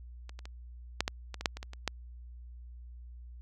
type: clicks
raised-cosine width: 0.2 ms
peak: -29 / -30 / -28 / -10 / -13 / -23 / -21 / -8 / -24 / -24 / -28 / -12 dBFS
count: 12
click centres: 0.294 / 0.391 / 0.455 / 1.006 / 1.079 / 1.343 / 1.41 / 1.458 / 1.57 / 1.629 / 1.734 / 1.877 s
effects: added 60 Hz sine -45 dBFS peak until 3.41 s